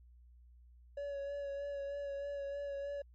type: tone with vibrato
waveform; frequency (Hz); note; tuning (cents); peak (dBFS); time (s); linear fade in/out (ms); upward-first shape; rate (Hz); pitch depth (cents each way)
triangle; 564; C#5; +30; -36; 0.97-3.02; 5; sine; 3.2; 22
effects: added 60 Hz sine -57 dBFS peak until 3.14 s + MP3 32 kbps